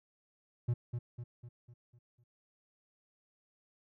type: tone with echo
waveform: triangle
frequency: 120 Hz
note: B2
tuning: 49 cents flat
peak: -26 dBFS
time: 0.68-0.74 s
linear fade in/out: 10 ms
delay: 250 ms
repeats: 6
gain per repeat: -6 dB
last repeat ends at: 2.24 s
effects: none